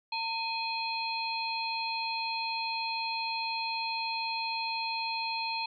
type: harmonic tone with a mistuned harmonic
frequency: 836 Hz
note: G#5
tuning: 11 cents sharp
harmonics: 1 / 3 / 4 / 5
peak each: -34 / -36 / -45 / -36 dBFS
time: 0.12-5.66 s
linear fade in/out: 5 ms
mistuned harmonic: 1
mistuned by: +140 cents
effects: none